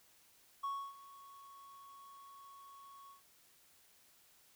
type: tone with ADSR envelope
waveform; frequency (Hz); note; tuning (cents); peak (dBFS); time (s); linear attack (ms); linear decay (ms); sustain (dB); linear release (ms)
triangle; 1108.7; C#6; 0; -33; 0.63-3.22; 13; 290; -19; 120
effects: tanh soft clip ceiling -29 dBFS + white hiss -67 dBFS RMS until 4.55 s